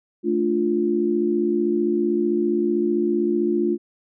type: chord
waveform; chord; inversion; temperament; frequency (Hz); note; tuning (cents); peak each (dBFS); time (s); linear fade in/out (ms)
sine; D minor; second; equal; 220 / 293.7 / 349.2; A3 / D4 / F4; 0 / 0 / 0; -24 / -25 / -20; 0.23-3.78; 50
effects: none